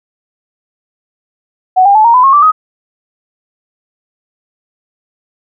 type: tone with pitch steps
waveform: sine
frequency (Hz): 744 / 802 / 864.6 / 932 / 1004.7 / 1083 / 1167.5 / 1258.5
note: F#5 / G5 / A5 / A#5 / B5 / C#6 / D6 / D#6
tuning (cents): +9 / +39 / -31 / -1 / +29 / -41 / -11 / +19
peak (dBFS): -3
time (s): 1.76-2.52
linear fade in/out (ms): 20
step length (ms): 95
effects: none